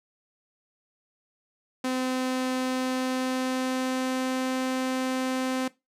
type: tone with pitch glide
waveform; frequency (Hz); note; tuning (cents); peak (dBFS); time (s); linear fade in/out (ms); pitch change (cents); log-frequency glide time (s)
sawtooth; 257 to 258.9; C4 to C4; -31 to -18; -22; 1.84-5.68; 5; +13; 2.59-4.55
effects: noise-tail reverb RT60 0.2 s tail -18 dB re dry + low-pass 11000 Hz 12 dB/octave